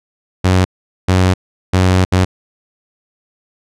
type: tone bursts at uneven times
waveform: sawtooth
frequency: 92.5 Hz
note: F#2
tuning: in tune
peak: -5 dBFS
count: 4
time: 0.44-0.65 / 1.08-1.34 / 1.73-2.05 / 2.12-2.25 s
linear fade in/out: 10 ms
effects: low-pass 8000 Hz 12 dB/octave